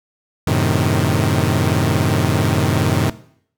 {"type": "chord", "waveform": "sawtooth", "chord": "F# diminished seventh", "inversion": "none", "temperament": "equal", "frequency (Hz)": [92.5, 110, 130.81, 155.56], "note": ["F#2", "A2", "C3", "Eb3"], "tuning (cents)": [0, 0, 0, 0], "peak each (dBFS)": -16, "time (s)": [0.47, 3.1], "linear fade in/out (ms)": 5, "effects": ["noise-tail reverb RT60 0.6 s tail -17 dB re dry"]}